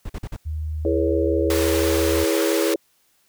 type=noise bursts; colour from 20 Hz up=brown; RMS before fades=-29 dBFS; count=4; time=0.05-0.365 s; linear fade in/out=5 ms; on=45 ms; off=45 ms
type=tone; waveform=sine; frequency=77.5 Hz; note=D#2; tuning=6 cents flat; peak=-24 dBFS; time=0.45-2.25 s; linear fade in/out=20 ms
type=chord; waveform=sine; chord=C# minor seventh; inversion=first; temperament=equal with one note detuned; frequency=329.6 / 415.3 / 481.2 / 554.4 Hz; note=E4 / G#4 / B4 / C#5; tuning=0 / 0 / -45 / 0 cents; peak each=-22 / -23 / -26 / -25 dBFS; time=0.85-2.76 s; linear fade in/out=2 ms
type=high-pass noise; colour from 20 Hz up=pink; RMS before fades=-28 dBFS; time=1.5-2.74 s; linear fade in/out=2 ms; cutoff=820 Hz; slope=24 dB/octave
effects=white hiss -63 dBFS RMS until 3.28 s